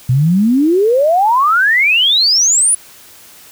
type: exponential sweep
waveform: sine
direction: up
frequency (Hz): 120.6 to 10200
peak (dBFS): -8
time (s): 0.09-2.75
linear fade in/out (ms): 5
effects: white hiss -40 dBFS RMS until 3.51 s